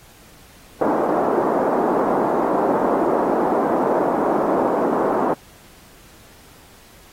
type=band-pass noise; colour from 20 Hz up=pink; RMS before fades=-19 dBFS; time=0.81-5.34 s; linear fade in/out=5 ms; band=260 to 1000 Hz; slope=24 dB/octave; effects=pink hiss -48 dBFS RMS until 7.12 s + AAC 48 kbps